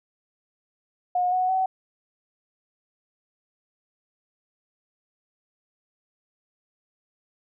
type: tone with pitch steps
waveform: sine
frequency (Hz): 721 / 737.9 / 755.1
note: F#5 / F#5 / F#5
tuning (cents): -45 / -5 / +35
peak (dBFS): -20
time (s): 1.15-1.66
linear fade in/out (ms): 5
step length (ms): 170
effects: none